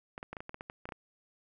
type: clicks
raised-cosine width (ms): 0.5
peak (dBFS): -26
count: 12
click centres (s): 0.179 / 0.229 / 0.33 / 0.368 / 0.405 / 0.494 / 0.544 / 0.609 / 0.699 / 0.855 / 0.89 / 0.922
effects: none